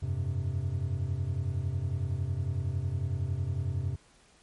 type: chord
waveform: triangle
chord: F suspended second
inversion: none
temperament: just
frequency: 87.31 / 98.22 / 130.96 Hz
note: F2 / G2 / C3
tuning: 0 / +4 / +2 cents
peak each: -31 dBFS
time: 0.02-3.96 s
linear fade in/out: 10 ms
effects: pink hiss -61 dBFS RMS until 4.42 s + MP3 48 kbps